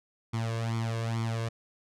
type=tone with flanger; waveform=sawtooth; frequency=114 Hz; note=A#2; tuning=38 cents flat; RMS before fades=-31 dBFS; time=0.33-1.49 s; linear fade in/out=10 ms; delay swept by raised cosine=0.89 to 1.86 ms; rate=2.3 Hz; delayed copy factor=+0.8; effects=low-pass 8000 Hz 12 dB/octave